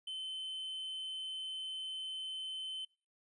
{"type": "tone", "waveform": "triangle", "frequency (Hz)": 3065, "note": "G7", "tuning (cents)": -40, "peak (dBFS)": -38, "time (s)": [0.07, 2.85], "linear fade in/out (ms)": 5, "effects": ["noise-tail reverb RT60 0.4 s tail -26 dB re dry", "resampled to 24000 Hz"]}